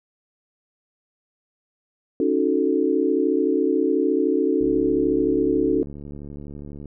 sine chord, D# half-diminished seventh, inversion third, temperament equal, 277.2 / 311.1 / 370 / 440 Hz, C#4 / D#4 / F#4 / A4, 0 / 0 / 0 / 0 cents, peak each -23 dBFS, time 2.2-5.83 s, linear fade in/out 2 ms
click train, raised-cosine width 3 ms, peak -25 dBFS, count 163, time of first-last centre 4.61-6.857 s, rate 72.1 Hz
effects none

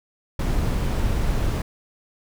brown noise, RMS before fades -22 dBFS, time 0.39-1.62 s, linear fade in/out 5 ms, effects none

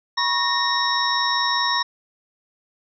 sine tone cluster, 970 / 1095 / 1850 / 3806 / 5460 Hz, B5 / C#6 / A#6 / A#7 / F8, -31 / -22 / -14 / +35 / -40 cents, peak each -25 dBFS, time 0.17-1.83 s, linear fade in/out 10 ms, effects none

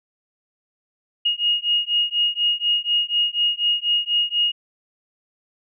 sine beating tone pair, 2865 / 2869.1 Hz, F7 / F7, +44 / +46 cents, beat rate 4.1 Hz, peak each -21 dBFS, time 1.25-4.52 s, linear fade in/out 10 ms, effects none

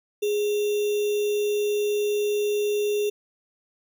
sine tone with sample-and-hold, 415.3 Hz, G#4, in tune, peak -21 dBFS, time 0.22-3.1 s, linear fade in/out 10 ms, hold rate 3150 Hz, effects none

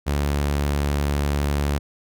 sawtooth tone, 71.9 Hz, D2, 36 cents flat, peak -16 dBFS, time 0.06-1.79 s, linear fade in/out 20 ms, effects none

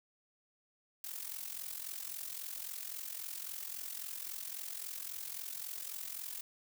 blue noise with amplitude modulation, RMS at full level -40 dBFS, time 1.04-6.41 s, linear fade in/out 2 ms, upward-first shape sine, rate 43.7 Hz, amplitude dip 75%, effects none

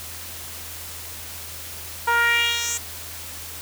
10% pulse tone with band-pass filter sweep, 470.1 Hz, A#4, 15 cents sharp, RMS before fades -21 dBFS, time 2.07-2.78 s, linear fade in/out 10 ms, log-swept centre 1000 to 8000 Hz, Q 2.4, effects added 83 Hz sine -43 dBFS peak until 3.61 s + white hiss -36 dBFS RMS until 3.61 s

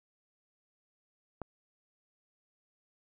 click, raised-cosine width 1 ms, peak -24 dBFS, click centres 1.417 s, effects none

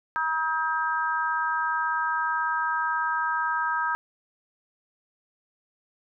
harmonic tone, 318.2 Hz, D#4, 39 cents sharp, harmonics 3 / 4 / 5, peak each -28 / -28 / -28 dBFS, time 0.16-3.95 s, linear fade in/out 0 ms, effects none

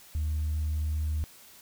sine tone, 76.7 Hz, D#2, 24 cents flat, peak -25 dBFS, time 0.15-1.24 s, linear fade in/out 0 ms, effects tanh soft clip ceiling -24 dBFS + white hiss -53 dBFS RMS until 1.61 s

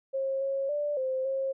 sine tone with pitch steps, 538 / 545 / 587 / 522 / 537 Hz, C5 / C#5 / D5 / C5 / C5, +48 / -29 / -1 / -4 / +45 cents, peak -27 dBFS, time 0.13-1.53 s, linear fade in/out 20 ms, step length 280 ms, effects none

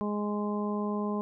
harmonic tone, 207.7 Hz, G#3, in tune, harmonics 1 / 2 / 3 / 4 / 5, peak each -30 / -35 / -40 / -42 / -38 dBFS, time 0.01-1.21 s, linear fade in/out 0 ms, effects none

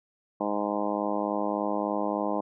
harmonic tone, 103.4 Hz, G#2, 7 cents flat, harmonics 2 / 3 / 4 / 5 / 6 / 7 / 8 / 9 / 10, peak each -34 / -32 / -38 / -34 / -33 / -37 / -35 / -37 / -37 dBFS, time 0.4-2.41 s, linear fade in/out 10 ms, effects none

